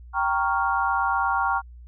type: chord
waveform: sine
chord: G half-diminished seventh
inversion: none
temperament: equal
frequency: 784 / 932.3 / 1108.7 / 1396.9 Hz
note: G5 / Bb5 / Db6 / F6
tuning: 0 / 0 / 0 / 0 cents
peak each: -26 dBFS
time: 0.13-1.62 s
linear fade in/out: 50 ms
effects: added 60 Hz sine -41 dBFS peak until 1.87 s